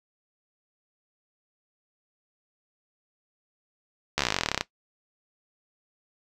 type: slowing click train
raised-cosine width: 0.2 ms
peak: -6 dBFS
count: 21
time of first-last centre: 4.18-4.61 s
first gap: 13 ms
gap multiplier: 1.05
effects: noise-tail reverb RT60 0.1 s tail -17 dB re dry